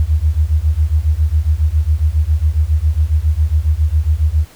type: beating tone pair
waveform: sine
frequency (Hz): 73.42 / 80.72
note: D2 / E2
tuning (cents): 0 / -36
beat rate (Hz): 7.3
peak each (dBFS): -14 / -14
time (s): 0-4.45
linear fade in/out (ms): 0
effects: pink hiss -44 dBFS RMS until 4.55 s